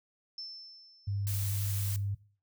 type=tone with exponential decay; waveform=sine; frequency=5310 Hz; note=E8; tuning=12 cents sharp; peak=-37 dBFS; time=0.38-1.63 s; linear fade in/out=2 ms; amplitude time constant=270 ms
type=tone; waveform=sine; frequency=100 Hz; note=G2; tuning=35 cents sharp; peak=-30 dBFS; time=1.07-2.15 s; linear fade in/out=10 ms
type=noise; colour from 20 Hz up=blue; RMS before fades=-39 dBFS; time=1.27-1.96 s; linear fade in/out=0 ms
effects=noise-tail reverb RT60 0.4 s tail -18 dB re dry